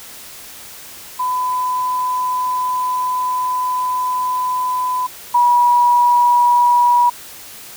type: tone pair in turn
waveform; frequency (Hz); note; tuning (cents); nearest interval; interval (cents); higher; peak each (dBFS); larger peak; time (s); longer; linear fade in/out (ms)
sine; 1004 / 968.3; B5 / B5; +28 / -34; minor second; 62; first; -16 / -9; second; 1.19-5.07 / 5.34-7.1; first; 10
effects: white hiss -36 dBFS RMS until 7.76 s